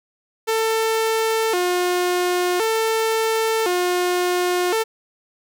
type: tone with vibrato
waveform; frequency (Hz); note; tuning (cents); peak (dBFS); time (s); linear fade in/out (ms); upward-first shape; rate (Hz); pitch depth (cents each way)
sawtooth; 399.5; G4; +33; -14; 0.47-4.84; 20; square; 0.47; 190
effects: none

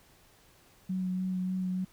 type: tone with vibrato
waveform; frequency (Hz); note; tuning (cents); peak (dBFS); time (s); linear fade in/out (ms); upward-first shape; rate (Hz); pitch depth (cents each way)
sine; 185; F#3; 0; -29; 0.89-1.85; 10; sine; 3.4; 15
effects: pink hiss -61 dBFS RMS until 1.92 s

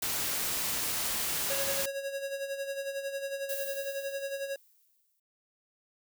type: noise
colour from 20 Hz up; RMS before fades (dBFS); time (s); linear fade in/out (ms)
white; -32; 0.02-1.86; 5
type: tone with tremolo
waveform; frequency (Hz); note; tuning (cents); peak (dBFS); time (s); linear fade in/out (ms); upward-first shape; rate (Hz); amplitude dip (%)
square; 551; C#5; -11; -32; 1.5-4.56; 2; sine; 11; 60
type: noise with exponential decay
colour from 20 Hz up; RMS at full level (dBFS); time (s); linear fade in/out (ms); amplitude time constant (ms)
violet; -36; 3.49-5.2; 5; 370
effects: none

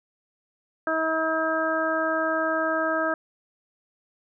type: harmonic tone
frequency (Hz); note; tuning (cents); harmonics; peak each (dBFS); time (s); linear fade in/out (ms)
320; D#4; +49; 1 / 2 / 3 / 4 / 5; -30 / -26 / -35 / -28 / -28; 0.87-3.14; 2
effects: none

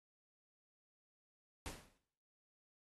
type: noise with exponential decay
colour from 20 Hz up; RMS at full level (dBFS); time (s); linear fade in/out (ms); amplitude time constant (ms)
pink; -44; 1.66-1.98; 0; 69
effects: noise-tail reverb RT60 0.7 s tail -18 dB re dry + AAC 32 kbps

